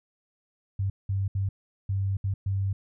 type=tone bursts at uneven times; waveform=sine; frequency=97.6 Hz; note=G2; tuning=7 cents flat; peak=-24 dBFS; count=6; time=0.79-0.9 / 1.09-1.28 / 1.35-1.49 / 1.89-2.17 / 2.24-2.34 / 2.46-2.73 s; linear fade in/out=5 ms; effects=none